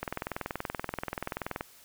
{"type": "click train", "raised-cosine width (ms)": 0.5, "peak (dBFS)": -17, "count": 34, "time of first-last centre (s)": [0.03, 1.609], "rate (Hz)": 20.9, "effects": ["white hiss -56 dBFS RMS until 1.84 s"]}